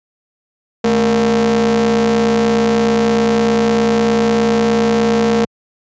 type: ring-modulated tone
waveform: 45% pulse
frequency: 123.47 Hz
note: B2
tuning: in tune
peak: -8 dBFS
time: 0.84-5.45 s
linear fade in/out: 5 ms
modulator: 342 Hz
effects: high-pass 80 Hz 12 dB/octave + resampled to 16000 Hz